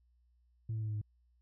sine tone with pitch steps, 111.6 / 109.94 / 108.3 / 106.68 / 105.09 Hz, A2 / A2 / A2 / G#2 / G#2, +25 / -1 / -27 / +47 / +21 cents, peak -32 dBFS, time 0.69-1.015 s, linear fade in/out 5 ms, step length 65 ms, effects tanh soft clip ceiling -32 dBFS + added 60 Hz sine -67 dBFS peak until 1.41 s

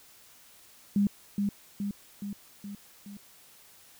sine tone with echo, 202.1 Hz, G#3, 47 cents flat, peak -21 dBFS, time 0.96-1.07 s, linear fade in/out 2 ms, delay 420 ms, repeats 5, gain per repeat -4 dB, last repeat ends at 3.17 s, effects white hiss -56 dBFS RMS until 3.99 s

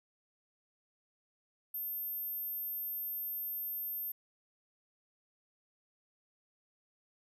sine tone, 13290 Hz, G#9, in tune, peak -36 dBFS, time 1.74-4.12 s, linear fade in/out 5 ms, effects none

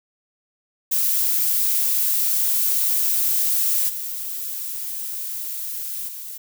violet noise with level steps, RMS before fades -20 / -29 / -34 dBFS, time 0.91-6.38 s, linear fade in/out 10 ms, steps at 3.88 / 6.07 s, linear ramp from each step 20 ms, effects none

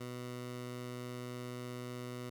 15% pulse tone, 123.47 Hz, B2, in tune, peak -35 dBFS, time 0-2.3 s, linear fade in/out 10 ms, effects none

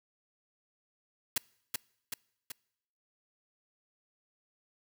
white noise with echo, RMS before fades -28 dBFS, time 1.36-1.38 s, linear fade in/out 5 ms, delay 380 ms, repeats 3, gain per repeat -4 dB, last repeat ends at 2.52 s, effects noise-tail reverb RT60 0.8 s tail -26 dB re dry

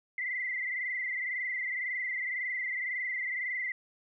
sine tone with frequency modulation, 2030 Hz, B6, 47 cents sharp, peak -31 dBFS, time 0.18-3.72 s, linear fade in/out 2 ms, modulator 21.9 Hz, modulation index 3.7, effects none

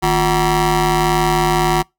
20% pulse ring-modulated tone, 197.6 Hz, G3, 14 cents sharp, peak -5 dBFS, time 0.02-1.83 s, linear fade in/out 20 ms, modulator 552 Hz, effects noise-tail reverb RT60 0.2 s tail -26 dB re dry

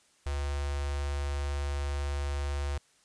square tone with notch filter, 71 Hz, C#2, 42 cents sharp, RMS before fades -32 dBFS, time 0.26-2.78 s, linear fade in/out 5 ms, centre 220 Hz, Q 0.69, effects white hiss -65 dBFS RMS until 3.04 s + resampled to 22050 Hz

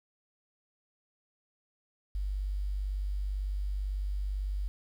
sine tone with quantisation, 49 Hz, G1, in tune, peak -30 dBFS, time 2.15-4.68 s, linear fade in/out 0 ms, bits 10, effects none

